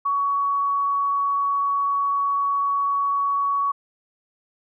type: tone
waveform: sine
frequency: 1123 Hz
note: C#6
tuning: 22 cents sharp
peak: -19 dBFS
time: 0.05-3.72 s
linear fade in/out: 10 ms
effects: none